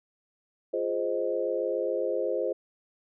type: chord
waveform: sine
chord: F minor seventh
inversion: none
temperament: equal with one note detuned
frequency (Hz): 349.2 / 416.7 / 523.3 / 622.3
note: F4 / Ab4 / C5 / Eb5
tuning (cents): 0 / +6 / 0 / 0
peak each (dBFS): -33 / -32 / -29 / -34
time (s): 0.73-2.53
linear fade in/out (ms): 10
effects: none